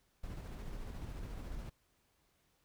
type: noise with tremolo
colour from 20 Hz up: brown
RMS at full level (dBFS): -43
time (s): 0.23-1.7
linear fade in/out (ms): 10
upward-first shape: square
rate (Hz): 14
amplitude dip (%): 25
effects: pink hiss -75 dBFS RMS until 2.64 s